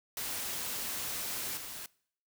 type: noise with level steps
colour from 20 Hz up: white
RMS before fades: -37 / -43 dBFS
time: 0.17-1.86 s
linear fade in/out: 2 ms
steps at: 1.57 s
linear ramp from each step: 2 ms
effects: noise-tail reverb RT60 0.6 s tail -23 dB re dry